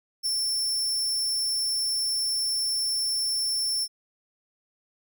sawtooth tone with ADSR envelope, 5390 Hz, E8, 38 cents sharp, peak -20 dBFS, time 0.23-3.88 s, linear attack 32 ms, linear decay 5 ms, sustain -2 dB, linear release 50 ms, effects none

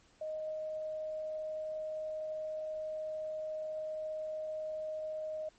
sine tone, 622.3 Hz, D#5, in tune, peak -36 dBFS, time 0.21-5.49 s, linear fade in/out 5 ms, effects pink hiss -66 dBFS RMS until 5.58 s + MP3 32 kbps

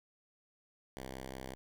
5% pulse tone, 65.41 Hz, C2, in tune, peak -32 dBFS, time 0.97-1.55 s, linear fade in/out 0 ms, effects none

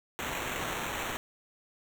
white noise with sample-and-hold, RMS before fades -35 dBFS, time 0.19-1.17 s, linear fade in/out 0 ms, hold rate 4900 Hz, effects none

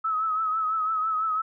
sine tone with vibrato, 1288 Hz, E6, 41 cents flat, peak -23 dBFS, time 0.04-1.42 s, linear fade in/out 10 ms, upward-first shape triangle, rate 6 Hz, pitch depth 55 cents each way, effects none

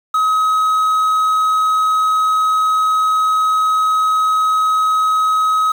triangle tone with quantisation, 1272 Hz, D#6, 38 cents sharp, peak -10 dBFS, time 0.14-5.72 s, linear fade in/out 5 ms, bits 6, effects none

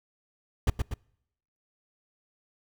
brown noise with echo, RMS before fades -21 dBFS, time 0.67-0.7 s, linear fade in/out 5 ms, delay 120 ms, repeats 2, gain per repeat -5 dB, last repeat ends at 0.94 s, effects noise-tail reverb RT60 0.8 s tail -26 dB re dry

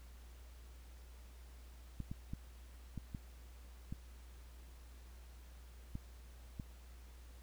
clicks, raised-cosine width 5 ms, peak -30 dBFS, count 8, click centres 2.003 / 2.115 / 2.335 / 2.977 / 3.148 / 3.925 / 5.954 / 6.598 s, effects added 60 Hz sine -53 dBFS peak until 7.42 s + pink hiss -65 dBFS RMS until 7.42 s

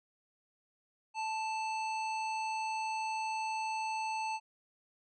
harmonic tone with a mistuned harmonic, 880 Hz, A5, in tune, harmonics 1 / 3 / 5 / 7 / 9, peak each -34 / -41 / -49 / -53 / -55 dBFS, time 1.14-4.4 s, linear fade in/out 50 ms, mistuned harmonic 9, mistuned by +29 cents, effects none

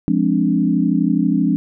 sine chord, D half-diminished seventh, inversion first, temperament equal, 174.61 / 207.7 / 261.6 / 293.7 Hz, F3 / Ab3 / C4 / D4, 0 / 0 / 0 / 0 cents, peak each -19 dBFS, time 0.08-1.56 s, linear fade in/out 0 ms, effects none

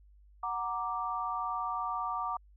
sine chord, Gb augmented, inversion none, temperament equal, 740 / 932.3 / 1174.7 Hz, Gb5 / Bb5 / D6, 0 / 0 / 0 cents, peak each -38 / -37 / -34 dBFS, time 0.43-2.37 s, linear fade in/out 5 ms, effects added 50 Hz sine -56 dBFS peak until 2.56 s

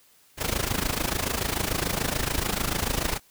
pink noise with amplitude modulation, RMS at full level -24 dBFS, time 0.37-3.2 s, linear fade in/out 50 ms, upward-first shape sine, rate 26.9 Hz, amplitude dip 80%, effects white hiss -59 dBFS RMS until 3.3 s

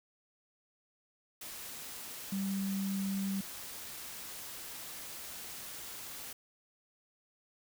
sine tone in noise, 195.2 Hz, G3, 7 cents flat, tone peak -32 dBFS, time 2.32-3.41 s, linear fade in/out 5 ms, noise white, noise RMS -45 dBFS, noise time 1.41-6.33 s, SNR +10 dB, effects none

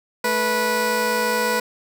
15% pulse tone pair together, 218 / 490.4 Hz, A3 / B4, -16 / -12 cents, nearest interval octave + major second, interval 1404 cents, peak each -20 / -13 dBFS, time 0.24-1.6 s, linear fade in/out 5 ms, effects none

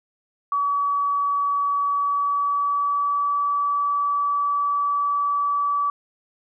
sine tone with pitch glide, 1139 to 1149.6 Hz, C#6 to D6, +47 to -37 cents, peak -19 dBFS, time 0.52-5.9 s, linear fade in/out 2 ms, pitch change +16 cents, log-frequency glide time 1.81-3.38 s, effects none

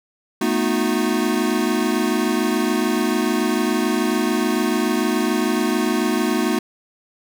square chord, B dominant seventh, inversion third, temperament equal with one note detuned, 220 / 246.9 / 311.1 / 362.6 Hz, A3 / B3 / D#4 / F#4, 0 / 0 / 0 / -35 cents, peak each -24 dBFS, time 0.41-6.59 s, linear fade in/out 5 ms, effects none

